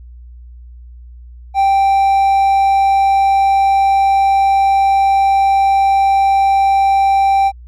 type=tone; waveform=triangle; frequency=784 Hz; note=G5; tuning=in tune; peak=-7 dBFS; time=1.54-7.52 s; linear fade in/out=50 ms; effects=added 60 Hz sine -33 dBFS peak until 7.67 s